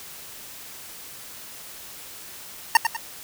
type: tone with echo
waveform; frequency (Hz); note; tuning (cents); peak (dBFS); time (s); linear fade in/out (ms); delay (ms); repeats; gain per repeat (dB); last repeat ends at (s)
25% pulse; 916; A#5; -31; -7; 2.75-2.77; 2; 98; 2; -8; 2.966
effects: white hiss -41 dBFS RMS until 3.23 s